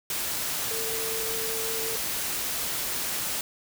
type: tone in noise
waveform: sine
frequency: 448.6 Hz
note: A4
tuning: 34 cents sharp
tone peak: -34 dBFS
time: 0.71-1.96 s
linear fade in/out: 2 ms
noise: white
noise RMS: -30 dBFS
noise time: 0.1-3.41 s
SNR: -7 dB
effects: none